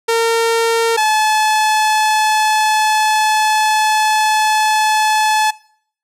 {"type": "tone pair in turn", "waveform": "sawtooth", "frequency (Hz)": [458.3, 861.9], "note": ["A#4", "A5"], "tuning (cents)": [-29, -36], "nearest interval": "major seventh", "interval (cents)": 1093, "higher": "second", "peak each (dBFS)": -8, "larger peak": "neither", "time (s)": [[0.08, 0.97], [0.97, 5.51]], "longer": "second", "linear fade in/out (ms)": 10, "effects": ["noise-tail reverb RT60 0.6 s tail -22 dB re dry", "low-pass 11000 Hz 12 dB/octave"]}